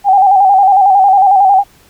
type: tone with vibrato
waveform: sine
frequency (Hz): 781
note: G5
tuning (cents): -7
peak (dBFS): -4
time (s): 0.04-1.64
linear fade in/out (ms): 50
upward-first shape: square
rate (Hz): 11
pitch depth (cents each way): 58
effects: pink hiss -46 dBFS RMS until 1.89 s